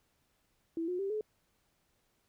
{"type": "tone with pitch steps", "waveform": "sine", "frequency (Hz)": [330, 359.9, 392.4, 428], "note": ["E4", "F#4", "G4", "A4"], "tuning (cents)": [2, -48, 2, -48], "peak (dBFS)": -32, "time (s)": [0.77, 1.21], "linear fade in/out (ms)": 2, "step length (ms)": 110, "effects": ["pink hiss -75 dBFS RMS until 2.28 s"]}